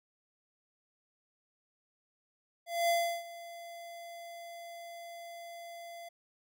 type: tone with ADSR envelope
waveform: square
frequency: 683 Hz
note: F5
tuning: 39 cents flat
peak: -26 dBFS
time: 2.66-6.09 s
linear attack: 230 ms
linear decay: 340 ms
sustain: -19 dB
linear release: 8 ms
effects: none